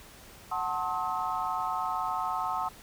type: chord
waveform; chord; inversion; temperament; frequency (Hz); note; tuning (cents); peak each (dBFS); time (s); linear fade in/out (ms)
sine; F# diminished seventh; none; just; 740 / 888 / 1065.6 / 1278.7; F#5 / A5 / C6 / Eb6; 0 / +16 / +31 / +47; -34; 0.51-2.69; 10
effects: pink hiss -51 dBFS RMS until 2.82 s